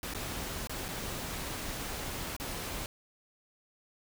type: noise with dropouts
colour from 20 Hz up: pink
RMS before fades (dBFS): -38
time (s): 0.03-2.86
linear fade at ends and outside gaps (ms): 1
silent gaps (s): 0.138-0.147 / 0.672-0.695 / 0.883-0.887 / 2.365-2.399
effects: none